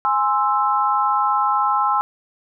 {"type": "chord", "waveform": "sine", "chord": "Ab augmented", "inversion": "none", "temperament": "equal", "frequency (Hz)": [830.6, 1046.5, 1318.5], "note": ["Ab5", "C6", "E6"], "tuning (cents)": [0, 0, 0], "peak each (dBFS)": -20, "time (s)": [0.05, 2.01], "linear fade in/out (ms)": 0, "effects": []}